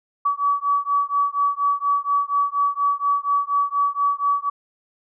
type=beating tone pair; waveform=sine; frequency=1139 / 1143.2 Hz; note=C#6 / D6; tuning=+47 / -47 cents; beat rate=4.2 Hz; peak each=-21 dBFS; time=0.25-4.5 s; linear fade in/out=10 ms; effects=none